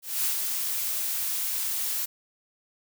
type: noise with ADSR envelope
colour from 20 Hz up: blue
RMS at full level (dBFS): -25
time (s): 0.02-2.06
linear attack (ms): 230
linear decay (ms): 100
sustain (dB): -4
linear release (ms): 13
effects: none